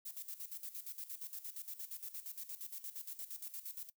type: noise with tremolo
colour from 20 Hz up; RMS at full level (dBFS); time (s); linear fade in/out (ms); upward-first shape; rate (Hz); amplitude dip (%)
violet; -45; 0.05-3.9; 10; square; 8.6; 75
effects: noise-tail reverb RT60 0.1 s tail -18 dB re dry